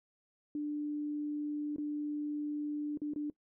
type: tone with dropouts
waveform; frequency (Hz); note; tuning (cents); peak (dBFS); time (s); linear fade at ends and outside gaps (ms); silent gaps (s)
sine; 296.1; D4; +14; -33; 0.55-3.3; 2; 1.762-1.782 / 2.974-3.017 / 3.136-3.16
effects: noise-tail reverb RT60 0.1 s tail -21 dB re dry